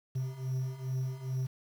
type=beating tone pair; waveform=triangle; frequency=128.6 / 131 Hz; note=C3 / C3; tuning=-30 / +2 cents; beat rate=2.4 Hz; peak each=-35 / -32 dBFS; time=0.15-1.47 s; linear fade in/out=10 ms; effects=9-bit